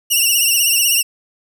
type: tone with vibrato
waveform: 10% pulse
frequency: 2800 Hz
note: F7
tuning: 4 cents sharp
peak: -4 dBFS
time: 0.1-1.03 s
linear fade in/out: 20 ms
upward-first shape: triangle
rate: 16 Hz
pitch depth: 90 cents each way
effects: none